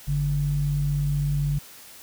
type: tone with low-pass filter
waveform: square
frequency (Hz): 47.99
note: G1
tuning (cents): -36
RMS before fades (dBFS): -24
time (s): 0.07-1.59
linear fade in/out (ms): 10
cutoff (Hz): 140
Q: 8.2
effects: white hiss -46 dBFS RMS until 2.02 s